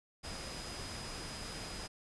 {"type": "tone in noise", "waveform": "sine", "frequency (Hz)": 4978, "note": "D#8", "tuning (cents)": 0, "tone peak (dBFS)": -49, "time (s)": [0.23, 1.88], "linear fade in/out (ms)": 20, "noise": "pink", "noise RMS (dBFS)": -44, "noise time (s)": [0.23, 1.88], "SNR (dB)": -8, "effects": ["resampled to 24000 Hz"]}